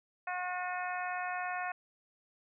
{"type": "harmonic tone", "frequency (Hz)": 361.8, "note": "F#4", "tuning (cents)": -39, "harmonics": [2, 3, 4, 5, 6, 7], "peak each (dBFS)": [-37, -42, -41, -42, -49, -45], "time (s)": [0.27, 1.72], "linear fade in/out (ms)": 5, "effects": []}